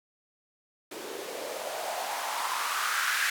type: noise with band-pass filter sweep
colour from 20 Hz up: blue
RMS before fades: -32 dBFS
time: 0.91-3.3 s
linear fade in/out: 5 ms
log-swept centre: 350 to 1700 Hz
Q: 3.7
effects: none